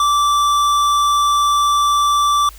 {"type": "tone with tanh clipping", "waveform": "sine", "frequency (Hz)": 1166, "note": "D6", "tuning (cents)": -13, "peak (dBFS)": -14, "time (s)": [0, 2.49], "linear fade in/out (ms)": 2, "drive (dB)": 16, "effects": ["added 50 Hz sine -37 dBFS peak until 2.58 s", "white hiss -44 dBFS RMS until 2.58 s"]}